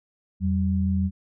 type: tone pair together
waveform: sine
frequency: 85.3 / 191.49 Hz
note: F2 / G3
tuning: -40 / -40 cents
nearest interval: octave + major second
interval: 1400 cents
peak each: -23 dBFS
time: 0.4-1.11 s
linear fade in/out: 50 ms
effects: none